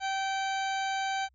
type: harmonic tone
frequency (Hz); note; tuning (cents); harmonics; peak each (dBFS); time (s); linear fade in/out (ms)
775; G5; -20; 1 / 2 / 3 / 4 / 5 / 6 / 8 / 9; -30 / -36 / -40 / -42 / -44 / -46 / -48 / -49; 0-1.29; 50
effects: added 64 Hz sine -64 dBFS peak until 1.34 s